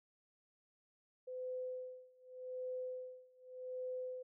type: tone with tremolo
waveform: sine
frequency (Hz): 508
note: B4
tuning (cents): +49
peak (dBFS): -39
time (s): 1.27-4.23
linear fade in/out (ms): 10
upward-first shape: sine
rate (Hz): 0.85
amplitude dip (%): 95
effects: none